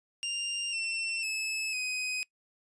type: tone with pitch steps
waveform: sawtooth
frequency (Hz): 2794 / 2696 / 2601 / 2509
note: F7 / E7 / E7 / D#7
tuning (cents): 0 / +38 / -24 / +14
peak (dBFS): -28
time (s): 0.23-2.23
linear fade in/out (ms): 0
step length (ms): 500
effects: noise-tail reverb RT60 0.1 s tail -22 dB re dry + resampled to 22050 Hz